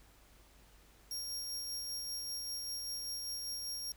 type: tone with tremolo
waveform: sawtooth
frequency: 5580 Hz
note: F8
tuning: 2 cents flat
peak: -35 dBFS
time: 1.11-3.92 s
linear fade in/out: 2 ms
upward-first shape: sine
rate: 5.1 Hz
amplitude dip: 25%
effects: added 50 Hz sine -63 dBFS peak until 3.96 s + pink hiss -64 dBFS RMS until 3.96 s